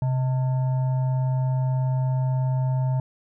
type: tone with frequency modulation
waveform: sine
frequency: 130.81 Hz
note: C3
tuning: in tune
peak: -20 dBFS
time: 0.02-3 s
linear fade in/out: 2 ms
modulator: 765 Hz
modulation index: 0.28
effects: none